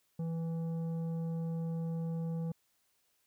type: tone with tanh clipping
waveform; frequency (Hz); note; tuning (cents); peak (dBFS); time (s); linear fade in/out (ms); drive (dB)
triangle; 164.81; E3; 0; -35; 0.19-2.52; 5; 13
effects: white hiss -75 dBFS RMS until 3.26 s